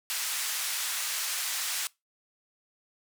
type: band-pass noise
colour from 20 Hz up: white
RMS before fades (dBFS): -32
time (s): 0.1-1.87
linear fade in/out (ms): 0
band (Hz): 1200 to 11000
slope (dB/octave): 12
effects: noise-tail reverb RT60 0.2 s tail -22 dB re dry